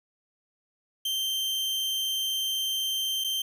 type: tone with dropouts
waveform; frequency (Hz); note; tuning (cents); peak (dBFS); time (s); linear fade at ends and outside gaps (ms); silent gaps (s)
40% pulse; 3136; G7; 0; -26; 1.05-3.42; 5; 3.24-3.244
effects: none